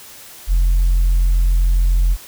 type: tone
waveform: sine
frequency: 43.59 Hz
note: F1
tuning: 3 cents flat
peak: -9 dBFS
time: 0.47-2.17 s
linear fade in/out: 50 ms
effects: tanh soft clip ceiling -9 dBFS + white hiss -39 dBFS RMS until 2.27 s